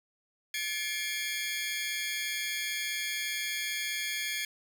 sawtooth tone cluster, 1725 / 2143 / 2346 / 3280 Hz, A6 / C7 / D7 / G#7, -35 / +41 / -2 / -22 cents, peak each -35 / -34 / -34 / -34 dBFS, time 0.54-4.45 s, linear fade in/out 2 ms, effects none

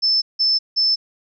sine tone bursts, 5274 Hz, E8, in tune, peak -14 dBFS, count 3, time 0.02-0.96 s, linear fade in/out 20 ms, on 200 ms, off 170 ms, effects none

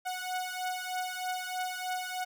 sawtooth beating tone pair, 734 / 737.2 Hz, F#5 / F#5, -14 / -7 cents, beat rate 3.2 Hz, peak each -32 / -33 dBFS, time 0.05-2.25 s, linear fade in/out 20 ms, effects none

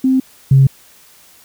sine tone pair in turn, 261.6 / 135.1 Hz, C4 / C#3, 0 / -44 cents, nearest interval major seventh, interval 1144 cents, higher first, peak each -9 / -4 dBFS, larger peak second, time 0.04-0.2 / 0.51-0.67 s, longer neither, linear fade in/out 5 ms, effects tanh soft clip ceiling 0 dBFS + white hiss -46 dBFS RMS until 1.44 s

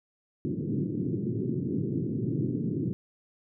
pink band-pass noise, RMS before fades -30 dBFS, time 0.45-2.93 s, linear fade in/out 0 ms, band 110 to 380 Hz, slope 48 dB/octave, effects none

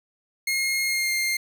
sawtooth tone with pitch glide, 2146 to 2113 Hz, C7 to C7, +43 to +16 cents, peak -19 dBFS, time 0.47-1.37 s, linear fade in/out 5 ms, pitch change -27 cents, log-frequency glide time 0.84-1.13 s, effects none

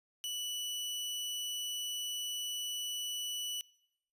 sawtooth tone, 2960 Hz, F#7, in tune, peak -33 dBFS, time 0.24-3.61 s, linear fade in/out 0 ms, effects noise-tail reverb RT60 0.8 s tail -23 dB re dry + resampled to 32000 Hz

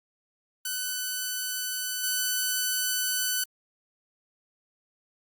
5% pulse tone with level steps, 1501 Hz, F#6, 24 cents sharp, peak -18 / -14 dBFS, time 0.65-3.44 s, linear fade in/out 5 ms, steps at 2.03 s, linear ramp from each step 10 ms, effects Opus 32 kbps

